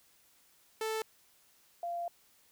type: tone pair in turn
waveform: sawtooth / sine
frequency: 440 / 690.5 Hz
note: A4 / F5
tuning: 0 / -20 cents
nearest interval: minor sixth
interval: 780 cents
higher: second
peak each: -29 / -34 dBFS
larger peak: first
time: 0.81-1.02 / 1.83-2.08 s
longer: second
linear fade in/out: 2 ms
effects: white hiss -66 dBFS RMS until 2.51 s